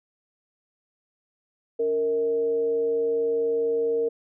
sine tone with frequency modulation, 462.2 Hz, A#4, 15 cents flat, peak -21 dBFS, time 1.79-4.09 s, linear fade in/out 10 ms, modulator 179 Hz, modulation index 0.28, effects none

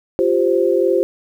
sine chord, F suspended second, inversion none, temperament equal, 349.2 / 392 / 523.3 Hz, F4 / G4 / C5, 0 / 0 / 0 cents, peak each -17 dBFS, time 0.19-1.03 s, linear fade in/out 0 ms, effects 8-bit

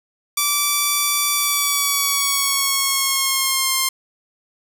5% pulse tone with pitch glide, 1161 to 1058.5 Hz, D6 to C6, -20 to +20 cents, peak -5 dBFS, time 0.37-3.89 s, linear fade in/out 5 ms, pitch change -160 cents, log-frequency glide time 1.34-3.74 s, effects none

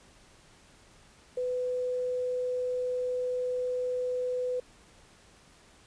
sine tone with quantisation, 500 Hz, B4, 21 cents sharp, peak -28 dBFS, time 1.37-4.6 s, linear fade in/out 5 ms, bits 9, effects pink hiss -58 dBFS RMS until 5.86 s + resampled to 22050 Hz

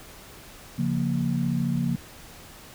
sine chord, Bb minor, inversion first, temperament just, 139.85 / 174.81 / 233.1 Hz, Db3 / F3 / Bb3, +16 / +2 / 0 cents, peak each -27 dBFS, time 0.78-1.96 s, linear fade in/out 10 ms, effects pink hiss -46 dBFS RMS until 2.74 s

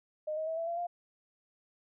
sine tone with pitch steps, 614 / 630.2 / 646.8 / 663.8 / 681.3 / 699.2 Hz, D#5 / D#5 / E5 / E5 / F5 / F5, -23 / +22 / -33 / +12 / -43 / +2 cents, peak -32 dBFS, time 0.27-0.87 s, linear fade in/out 10 ms, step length 100 ms, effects none

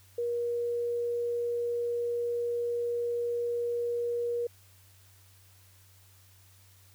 sine tone, 476 Hz, A#4, 36 cents sharp, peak -28 dBFS, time 0.18-4.47 s, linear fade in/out 5 ms, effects added 95 Hz sine -58 dBFS peak until 6.94 s + white hiss -61 dBFS RMS until 6.94 s

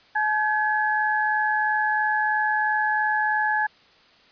sine tone cluster, 856 / 1569 / 1692 Hz, A5 / G6 / G#6, -48 / +1 / +32 cents, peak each -23 / -31 / -23 dBFS, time 0.15-3.67 s, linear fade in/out 10 ms, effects white hiss -55 dBFS RMS until 4.31 s + resampled to 11025 Hz

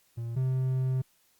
triangle tone pair in turn, 116.54 / 129.98 Hz, A#2 / C3, 0 / -11 cents, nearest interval major second, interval 189 cents, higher second, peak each -30 / -23 dBFS, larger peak second, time 0.17-0.36 / 0.36-1.02 s, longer second, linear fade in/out 10 ms, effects white hiss -67 dBFS RMS until 1.39 s + Opus 48 kbps

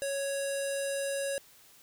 square tone with low-pass filter, 554.4 Hz, C#5, in tune, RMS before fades -33 dBFS, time 0.02-1.38 s, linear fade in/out 0 ms, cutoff 9800 Hz, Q 4.4, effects white hiss -58 dBFS RMS until 1.82 s

